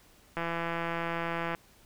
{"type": "click train", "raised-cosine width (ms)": 0.5, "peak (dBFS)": -18, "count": 199, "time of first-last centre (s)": [0.37, 1.549], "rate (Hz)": 168, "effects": ["pink hiss -60 dBFS RMS until 1.85 s"]}